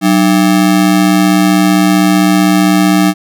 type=ring-modulated tone; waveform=square; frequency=245.1 Hz; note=B3; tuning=13 cents flat; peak=-4 dBFS; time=0.01-3.14 s; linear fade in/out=50 ms; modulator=57.8 Hz; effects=none